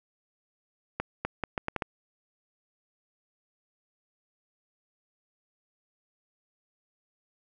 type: accelerating click train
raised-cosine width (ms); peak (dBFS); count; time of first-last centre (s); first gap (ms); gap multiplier
0.5; -14; 7; 1-1.822; 250; 0.75
effects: none